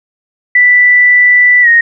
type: tone with pitch glide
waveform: sine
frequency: 1975.5 to 1864.6 Hz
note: B6 to A#6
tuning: 0 to 0 cents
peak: -3 dBFS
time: 0.55-1.81 s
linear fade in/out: 5 ms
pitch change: -100 cents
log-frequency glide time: 1.62-1.68 s
effects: none